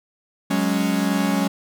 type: chord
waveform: 45% pulse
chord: F# suspended second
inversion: none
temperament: equal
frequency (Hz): 185 / 207.7 / 277.2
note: F#3 / G#3 / C#4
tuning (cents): 0 / 0 / 0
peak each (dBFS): -23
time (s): 0.5-1.48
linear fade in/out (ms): 10
effects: none